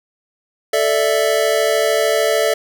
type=chord; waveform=square; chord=A suspended fourth; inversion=none; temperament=just; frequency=440 / 586.7 / 660 Hz; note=A4 / D5 / E5; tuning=0 / -2 / +2 cents; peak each=-19 dBFS; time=0.73-2.54 s; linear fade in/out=5 ms; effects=none